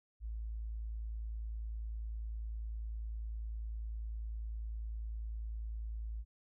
sine tone, 55 Hz, A1, in tune, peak -38 dBFS, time 0.2-6.25 s, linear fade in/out 50 ms, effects none

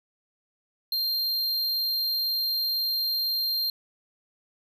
square tone, 4186 Hz, C8, in tune, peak -25 dBFS, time 0.92-3.7 s, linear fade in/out 2 ms, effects none

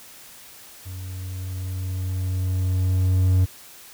triangle tone with level ramp, 92.5 Hz, F#2, in tune, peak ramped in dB -30 to -12 dBFS, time 0.85-3.46 s, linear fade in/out 20 ms, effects white hiss -45 dBFS RMS until 3.93 s

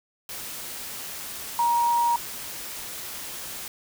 sine tone in noise, 945 Hz, A#5, 23 cents sharp, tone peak -19 dBFS, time 1.59-2.16 s, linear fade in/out 2 ms, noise white, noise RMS -36 dBFS, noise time 0.29-3.68 s, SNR +14 dB, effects none

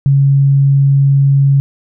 sine tone, 138.59 Hz, C#3, in tune, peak -6 dBFS, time 0.06-1.6 s, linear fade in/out 0 ms, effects none

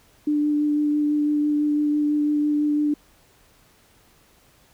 sine tone with vibrato, 296.6 Hz, D4, 17 cents sharp, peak -18 dBFS, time 0.27-2.94 s, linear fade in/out 5 ms, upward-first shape sine, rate 6 Hz, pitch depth 11 cents each way, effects pink hiss -57 dBFS RMS until 4.73 s

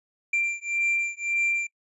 triangle beating tone pair, 2364 / 2365.8 Hz, D7 / D7, +11 / +12 cents, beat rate 1.8 Hz, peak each -25 dBFS, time 0.33-1.67 s, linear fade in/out 5 ms, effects noise-tail reverb RT60 0.1 s tail -26 dB re dry + resampled to 24000 Hz

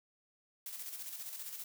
blue noise with tremolo, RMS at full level -43 dBFS, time 0.66-1.64 s, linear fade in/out 2 ms, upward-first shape square, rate 15 Hz, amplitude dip 45%, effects none

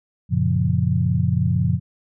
sine chord, Gb major seventh, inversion none, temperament equal, 92.5 / 116.54 / 138.59 / 174.61 Hz, Gb2 / Bb2 / Db3 / F3, 0 / 0 / 0 / 0 cents, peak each -22 dBFS, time 0.29-1.8 s, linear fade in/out 50 ms, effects none

